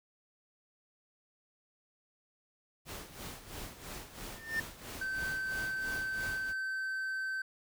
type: noise with tremolo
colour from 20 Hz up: pink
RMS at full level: -43 dBFS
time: 2.85-6.54 s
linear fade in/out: 50 ms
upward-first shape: sine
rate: 3 Hz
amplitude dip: 70%
type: tone with exponential growth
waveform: triangle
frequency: 1800 Hz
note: A6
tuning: 39 cents sharp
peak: -26 dBFS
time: 4.28-4.6 s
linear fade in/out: 5 ms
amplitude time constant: 68 ms
type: tone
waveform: triangle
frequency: 1544 Hz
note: G6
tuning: 27 cents flat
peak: -32 dBFS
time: 5.01-7.42 s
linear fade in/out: 5 ms
effects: none